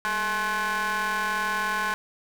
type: ring-modulated tone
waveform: 30% pulse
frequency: 216.8 Hz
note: A3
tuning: 25 cents flat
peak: -19 dBFS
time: 0.05-1.94 s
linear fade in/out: 0 ms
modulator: 1280 Hz
effects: none